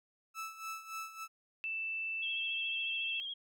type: tone with tremolo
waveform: 30% pulse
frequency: 1312 Hz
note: E6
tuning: 9 cents flat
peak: -36 dBFS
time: 0.34-1.28 s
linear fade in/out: 50 ms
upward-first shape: sine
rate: 3.5 Hz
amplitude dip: 75%
type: tone with pitch glide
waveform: sine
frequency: 2651 to 2668 Hz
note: E7 to E7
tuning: +9 to +20 cents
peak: -35 dBFS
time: 1.64-3.2 s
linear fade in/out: 0 ms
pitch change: +11 cents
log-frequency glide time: 2.01-2.97 s
type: tone with vibrato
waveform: sine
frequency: 3253 Hz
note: G#7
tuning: 37 cents flat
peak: -38 dBFS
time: 2.22-3.34 s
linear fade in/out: 10 ms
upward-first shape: sine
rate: 14 Hz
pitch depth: 45 cents each way
effects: none